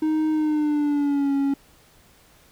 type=tone with pitch glide; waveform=triangle; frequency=311.5 to 277.5 Hz; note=D#4 to C#4; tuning=+2 to +2 cents; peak=-17 dBFS; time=0.02-1.54 s; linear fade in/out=5 ms; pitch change=-200 cents; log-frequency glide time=0.31-1.33 s; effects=pink hiss -55 dBFS RMS until 2.51 s